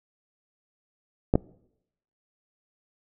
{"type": "clicks", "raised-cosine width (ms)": 2, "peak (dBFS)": -6, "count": 2, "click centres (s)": [1.339, 1.355], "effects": ["noise-tail reverb RT60 0.8 s tail -24 dB re dry"]}